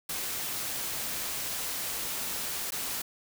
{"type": "noise with dropouts", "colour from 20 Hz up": "white", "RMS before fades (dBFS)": -34, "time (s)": [0.09, 3.02], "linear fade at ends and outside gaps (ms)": 5, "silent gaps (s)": [2.707, 2.72], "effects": []}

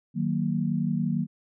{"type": "chord", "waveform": "sine", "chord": "D# minor", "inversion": "none", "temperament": "just", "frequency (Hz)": [155.56, 186.68, 233.3], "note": ["D#3", "F#3", "A#3"], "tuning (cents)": [0, 16, 2], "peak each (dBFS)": -28, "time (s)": [0.14, 1.27], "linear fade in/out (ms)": 50, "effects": []}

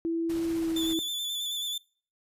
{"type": "tone with pitch glide", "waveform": "sine", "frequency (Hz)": [331.7, 325.6], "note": ["E4", "E4"], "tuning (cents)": [11, -21], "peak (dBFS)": -26, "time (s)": [0.05, 0.99], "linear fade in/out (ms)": 0, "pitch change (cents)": -32, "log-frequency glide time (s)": [0.46, 0.75]}
{"type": "noise with tremolo", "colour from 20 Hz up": "pink", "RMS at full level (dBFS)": -43, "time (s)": [0.29, 0.94], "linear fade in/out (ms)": 10, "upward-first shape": "sine", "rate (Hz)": 15, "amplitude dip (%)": 25}
{"type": "tone with vibrato", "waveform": "40% pulse", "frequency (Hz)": 3500, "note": "A7", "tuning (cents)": -10, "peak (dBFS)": -29, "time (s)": [0.76, 1.78], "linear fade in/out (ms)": 5, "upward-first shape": "square", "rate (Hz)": 9.3, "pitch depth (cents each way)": 26}
{"effects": ["noise-tail reverb RT60 0.4 s tail -22 dB re dry", "resampled to 32000 Hz"]}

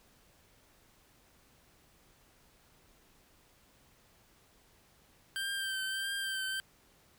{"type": "tone with vibrato", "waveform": "25% pulse", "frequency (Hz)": 1568, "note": "G6", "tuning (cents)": 0, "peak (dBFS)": -30, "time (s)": [5.36, 6.6], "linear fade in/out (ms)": 0, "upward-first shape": "triangle", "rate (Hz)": 1.6, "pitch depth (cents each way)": 35, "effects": ["pink hiss -65 dBFS RMS until 7.18 s"]}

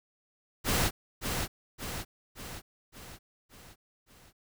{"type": "noise with echo", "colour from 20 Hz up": "pink", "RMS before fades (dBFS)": -27, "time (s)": [0.64, 0.91], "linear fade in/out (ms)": 50, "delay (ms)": 570, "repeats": 6, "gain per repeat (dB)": -5, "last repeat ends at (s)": 4.33, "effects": []}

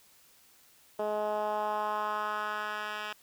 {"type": "tone with band-pass filter sweep", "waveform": "10% pulse", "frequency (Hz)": 211.2, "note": "G#3", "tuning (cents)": 29, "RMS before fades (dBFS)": -33, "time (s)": [0.99, 3.13], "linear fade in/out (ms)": 5, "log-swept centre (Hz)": [550, 2200], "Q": 2.1, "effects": ["white hiss -61 dBFS RMS until 3.22 s"]}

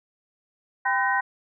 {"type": "tone cluster", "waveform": "sine", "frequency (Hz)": [791, 1011, 1524, 1874], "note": ["G5", "B5", "G6", "A#6"], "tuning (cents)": [15, 40, -49, 9], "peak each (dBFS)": -26, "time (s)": [0.85, 1.21], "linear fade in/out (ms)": 10, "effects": []}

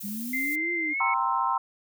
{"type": "noise", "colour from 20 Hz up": "violet", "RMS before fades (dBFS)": -38, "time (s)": [0, 0.56], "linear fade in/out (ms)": 10}
{"type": "exponential two-way sweep", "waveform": "sine", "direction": "up then down", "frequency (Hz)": [196, 351.2, 293.1], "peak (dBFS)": -32, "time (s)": [0.03, 0.94], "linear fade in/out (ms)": 20, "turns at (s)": 0.72}
{"type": "tone with pitch glide", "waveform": "sine", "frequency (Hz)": [2084, 2205], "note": ["C7", "C#7"], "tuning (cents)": [-7, -10], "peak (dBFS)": -26, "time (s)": [0.33, 1.14], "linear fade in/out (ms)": 5, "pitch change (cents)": 97, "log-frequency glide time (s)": [0.89, 0.98]}
{"type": "chord", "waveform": "sine", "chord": "C dominant seventh", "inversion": "second", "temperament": "equal", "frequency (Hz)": [784, 932.3, 1046.5, 1318.5], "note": ["G5", "Bb5", "C6", "E6"], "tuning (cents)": [0, 0, 0, 0], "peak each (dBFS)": [-31, -28, -26, -31], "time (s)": [1, 1.58], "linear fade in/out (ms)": 5}
{"effects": []}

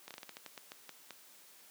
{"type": "slowing click train", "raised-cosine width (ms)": 0.2, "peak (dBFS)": -28, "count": 12, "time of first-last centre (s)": [0.08, 1.107], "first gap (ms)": 27, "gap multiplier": 1.23, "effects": ["white hiss -59 dBFS RMS until 1.7 s", "high-pass 200 Hz 12 dB/octave"]}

